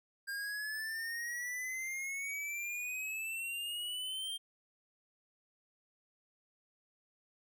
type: exponential sweep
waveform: square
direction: up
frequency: 1600 to 3193 Hz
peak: -38 dBFS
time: 0.27-4.38 s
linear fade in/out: 20 ms
effects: none